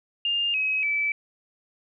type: tone with pitch steps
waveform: sine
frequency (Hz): 2810 / 2547 / 2309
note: F7 / D#7 / D7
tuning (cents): +10 / +40 / -30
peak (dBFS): -22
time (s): 0.25-1.12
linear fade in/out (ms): 2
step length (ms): 290
effects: none